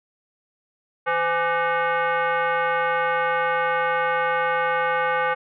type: tone with frequency modulation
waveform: sine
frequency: 161 Hz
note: E3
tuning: 41 cents flat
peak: -19 dBFS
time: 1.06-5.35 s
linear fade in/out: 20 ms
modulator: 673 Hz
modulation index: 2.5
effects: none